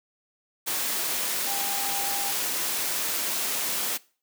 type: tone in noise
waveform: sine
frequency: 798 Hz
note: G5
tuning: 31 cents sharp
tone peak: -34 dBFS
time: 1.46-2.32 s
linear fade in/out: 20 ms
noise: white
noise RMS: -28 dBFS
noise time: 0.66-3.98 s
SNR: -9 dB
effects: noise-tail reverb RT60 0.4 s tail -22 dB re dry + high-pass 200 Hz 12 dB/octave

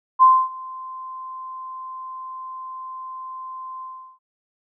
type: tone with ADSR envelope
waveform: sine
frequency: 1039 Hz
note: C6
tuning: 12 cents flat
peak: -7 dBFS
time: 0.19-4.19 s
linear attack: 35 ms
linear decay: 260 ms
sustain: -24 dB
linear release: 370 ms
effects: none

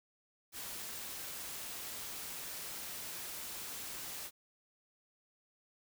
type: noise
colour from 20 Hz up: white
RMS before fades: -44 dBFS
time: 0.52-4.31 s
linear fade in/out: 50 ms
effects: none

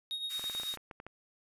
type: tone with tremolo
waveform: triangle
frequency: 3744 Hz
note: A#7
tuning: 7 cents sharp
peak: -31 dBFS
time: 0.11-0.75 s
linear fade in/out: 0 ms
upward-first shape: triangle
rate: 9 Hz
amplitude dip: 65%
type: high-pass noise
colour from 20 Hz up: white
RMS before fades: -45 dBFS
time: 0.29-0.77 s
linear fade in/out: 20 ms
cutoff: 1100 Hz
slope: 96 dB/octave
type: clicks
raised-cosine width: 0.5 ms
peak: -30 dBFS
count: 11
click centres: 0.395 / 0.441 / 0.498 / 0.55 / 0.599 / 0.634 / 0.74 / 0.773 / 0.912 / 1.001 / 1.066 s
effects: resampled to 32000 Hz

